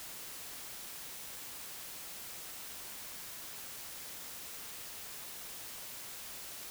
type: silence
effects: white hiss -46 dBFS RMS until 6.7 s